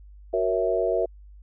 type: chord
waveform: sine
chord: F# dominant seventh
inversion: none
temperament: equal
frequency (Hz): 370 / 466.2 / 554.4 / 659.3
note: F#4 / A#4 / C#5 / E5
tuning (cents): 0 / 0 / 0 / 0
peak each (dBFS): -27 / -26 / -29 / -25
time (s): 0.33-1.06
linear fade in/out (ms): 10
effects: added 50 Hz sine -44 dBFS peak until 1.42 s